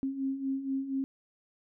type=beating tone pair; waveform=sine; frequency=266.2 / 270.4 Hz; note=C4 / C#4; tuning=+30 / -43 cents; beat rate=4.2 Hz; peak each=-37 / -31 dBFS; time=0.03-1.04 s; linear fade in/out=0 ms; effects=none